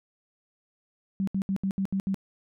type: tone bursts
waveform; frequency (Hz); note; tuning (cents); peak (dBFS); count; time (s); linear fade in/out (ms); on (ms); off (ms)
sine; 193.5; G3; -22; -24; 7; 1.2-2.144; 0; 74; 71
effects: none